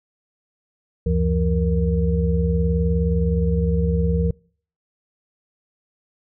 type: tone cluster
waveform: sine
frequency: 72.7 / 92.1 / 169.2 / 465.3 Hz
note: D2 / F#2 / E3 / A#4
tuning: -17 / -7 / +45 / -3 cents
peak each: -20 / -27 / -21 / -25 dBFS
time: 1.06-4.31 s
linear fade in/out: 5 ms
effects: noise-tail reverb RT60 0.5 s tail -26 dB re dry